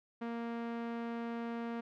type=tone; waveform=sawtooth; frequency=233.1 Hz; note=A#3; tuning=in tune; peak=-33 dBFS; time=0.21-1.81 s; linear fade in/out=10 ms; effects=low-pass 2000 Hz 12 dB/octave